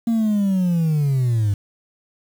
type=linear sweep; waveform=sine; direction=down; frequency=233.1 to 98 Hz; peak=-13 dBFS; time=0.07-1.54 s; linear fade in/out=5 ms; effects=tanh soft clip ceiling -15 dBFS + 7-bit